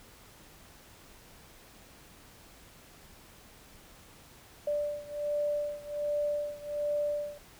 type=beating tone pair; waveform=sine; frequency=587.3 / 588.6 Hz; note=D5 / D5; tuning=0 / +4 cents; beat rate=1.3 Hz; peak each=-32 / -34 dBFS; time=4.67-7.38 s; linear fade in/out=5 ms; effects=pink hiss -55 dBFS RMS until 7.59 s